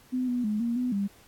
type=tone with pitch steps; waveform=sine; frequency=253.9 / 245.6 / 211.6 / 234.9 / 249.3 / 199.6 Hz; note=B3 / B3 / G#3 / A#3 / B3 / G3; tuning=+48 / -9 / +33 / +13 / +16 / +32 cents; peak=-25 dBFS; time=0.12-1.08 s; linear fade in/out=20 ms; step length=160 ms; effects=pink hiss -57 dBFS RMS until 1.27 s + AAC 64 kbps